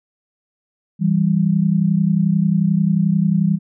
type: tone pair together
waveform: sine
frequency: 164.81 / 196.1 Hz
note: E3 / G3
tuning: 0 / +1 cents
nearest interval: minor third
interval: 301 cents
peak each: -16 dBFS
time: 0.99-3.59 s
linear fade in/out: 50 ms
effects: none